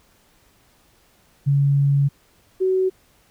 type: tone pair in turn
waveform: sine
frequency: 140.6 / 375.4 Hz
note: C#3 / F#4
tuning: +25 / +25 cents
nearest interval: octave + perfect fourth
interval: 1700 cents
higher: second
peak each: -14 / -16 dBFS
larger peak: first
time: 1.46-2.09 / 2.6-2.9 s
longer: first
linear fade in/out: 20 ms
effects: pink hiss -58 dBFS RMS until 3.3 s